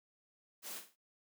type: noise with echo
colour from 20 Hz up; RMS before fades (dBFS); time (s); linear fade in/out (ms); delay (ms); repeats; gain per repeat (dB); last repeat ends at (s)
white; -45; 0.62-0.82; 50; 48; 3; -9; 0.964
effects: high-pass 200 Hz 12 dB/octave